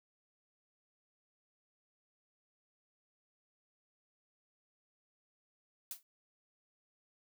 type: noise with exponential decay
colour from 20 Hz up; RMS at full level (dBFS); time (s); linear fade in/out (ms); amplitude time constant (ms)
blue; -38; 5.91-6.03; 1; 25
effects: none